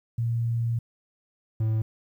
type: tone pair in turn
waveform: sine / triangle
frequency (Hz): 116.54 / 110.2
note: A#2 / A2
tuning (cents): 0 / +3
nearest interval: minor second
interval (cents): 97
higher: first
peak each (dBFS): -23 / -20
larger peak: second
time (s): 0.18-0.79 / 1.6-1.82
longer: first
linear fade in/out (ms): 5
effects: 10-bit